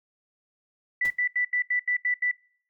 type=tone bursts; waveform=sine; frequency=1975.5 Hz; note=B6; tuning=in tune; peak=-22 dBFS; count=8; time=1.01-2.314 s; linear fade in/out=5 ms; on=93 ms; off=80 ms
type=noise with exponential decay; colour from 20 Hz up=pink; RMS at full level=-37 dBFS; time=1.05-1.15 s; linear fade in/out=1 ms; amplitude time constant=21 ms
effects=noise-tail reverb RT60 0.6 s tail -24 dB re dry